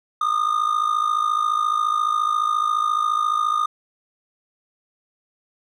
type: tone with amplitude modulation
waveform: triangle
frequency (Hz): 1221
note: D#6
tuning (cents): -33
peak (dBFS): -13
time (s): 0.21-3.66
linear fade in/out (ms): 5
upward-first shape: sine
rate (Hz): 54.4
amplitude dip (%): 75
effects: none